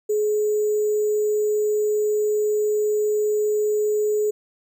sine tone with sample-and-hold, 422.6 Hz, G#4, 30 cents sharp, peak -18 dBFS, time 0.09-4.31 s, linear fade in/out 10 ms, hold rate 7350 Hz, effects none

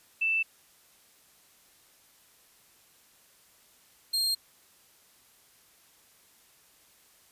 sine / 40% pulse tone pair in turn, 2653 / 4211 Hz, E7 / C8, +10 / +10 cents, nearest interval minor sixth, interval 800 cents, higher second, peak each -24 dBFS, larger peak neither, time 0.21-0.43 / 4.13-4.35 s, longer neither, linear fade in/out 10 ms, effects white hiss -61 dBFS RMS until 7.31 s + resampled to 32000 Hz

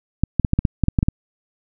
clicks, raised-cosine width 5 ms, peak -3 dBFS, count 11, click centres 0.236 / 0.397 / 0.448 / 0.534 / 0.59 / 0.652 / 0.837 / 0.884 / 0.988 / 1.029 / 1.085 s, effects none

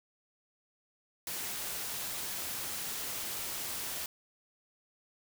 white noise, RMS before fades -38 dBFS, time 1.27-4.06 s, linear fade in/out 2 ms, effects none

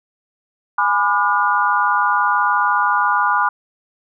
sine chord, G# diminished seventh, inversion none, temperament just, 830.6 / 996.7 / 1196.1 / 1435.3 Hz, G#5 / B5 / D6 / F6, 0 / +16 / +31 / +47 cents, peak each -21 / -18 / -19 / -19 dBFS, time 0.78-3.49 s, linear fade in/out 5 ms, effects none

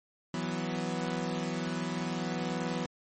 sawtooth chord, E suspended second, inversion none, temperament equal, 164.81 / 185 / 246.9 Hz, E3 / F#3 / B3, 0 / 0 / 0 cents, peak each -32 dBFS, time 0.34-2.86 s, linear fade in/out 2 ms, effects MP3 32 kbps

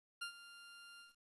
20% pulse tone with ADSR envelope, 1396.9 Hz, F6, in tune, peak -35 dBFS, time 0.21-1.16 s, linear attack 11 ms, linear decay 96 ms, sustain -15 dB, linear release 160 ms, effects resampled to 24000 Hz + 12-bit

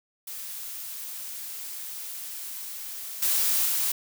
blue noise with level steps, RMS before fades -37 / -24 / -26 dBFS, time 0.27-3.92 s, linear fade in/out 5 ms, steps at 3.22 / 3.66 s, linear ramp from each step 5 ms, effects none

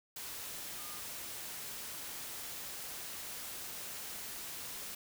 sine tone in noise, 1217 Hz, D#6, 39 cents flat, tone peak -53 dBFS, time 0.78-1 s, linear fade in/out 5 ms, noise white, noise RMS -44 dBFS, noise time 0.16-4.95 s, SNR -12 dB, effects none

